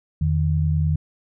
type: tone pair together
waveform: sine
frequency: 83.5 / 153.58 Hz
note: E2 / D#3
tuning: +23 / -22 cents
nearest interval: major seventh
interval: 1055 cents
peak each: -20 dBFS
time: 0.21-0.96 s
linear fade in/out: 5 ms
effects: none